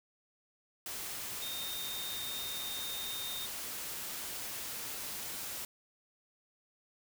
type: tone in noise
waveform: sine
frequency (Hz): 3677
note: A#7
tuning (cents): -24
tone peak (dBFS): -40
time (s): 1.42-3.46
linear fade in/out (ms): 2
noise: white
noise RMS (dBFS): -41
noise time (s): 0.86-5.65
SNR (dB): -2
effects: none